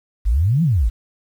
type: exponential two-way sweep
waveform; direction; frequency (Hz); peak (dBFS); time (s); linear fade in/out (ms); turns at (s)
sine; up then down; 46.25 to 177 to 46.25; -13; 0.25-0.9; 20; 0.63
effects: 8-bit